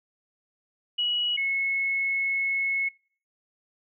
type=tone pair in turn; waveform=sine; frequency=2920 / 2188 Hz; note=F#7 / C#7; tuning=-24 / -23 cents; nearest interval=perfect fourth; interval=499 cents; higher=first; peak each=-23 / -24 dBFS; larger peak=first; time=0.98-1.37 / 1.37-2.89 s; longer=second; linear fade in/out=10 ms; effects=noise-tail reverb RT60 0.5 s tail -24 dB re dry